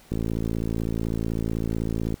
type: click train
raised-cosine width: 3 ms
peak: -14 dBFS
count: 114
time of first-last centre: 0.12-2.141 s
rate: 55.9 Hz
effects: pink hiss -53 dBFS RMS until 2.2 s